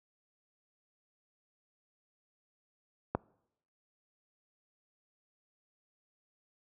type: click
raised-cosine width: 1 ms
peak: -15 dBFS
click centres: 3.15 s
effects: noise-tail reverb RT60 0.8 s tail -25 dB re dry + high-pass 60 Hz 12 dB/octave